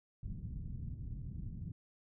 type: low-pass noise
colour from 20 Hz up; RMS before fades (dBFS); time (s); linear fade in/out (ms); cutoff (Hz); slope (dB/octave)
white; -43; 0.23-1.72; 2; 160; 24
effects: none